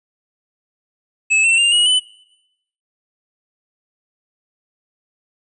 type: tone with pitch steps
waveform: square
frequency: 2600 / 2696 / 2796 / 2900 / 3007 Hz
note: E7 / E7 / F7 / F#7 / F#7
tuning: -24 / +38 / +1 / -35 / +27 cents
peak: -12 dBFS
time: 1.3-2 s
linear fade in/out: 20 ms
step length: 140 ms
effects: noise-tail reverb RT60 0.9 s tail -23 dB re dry + resampled to 24000 Hz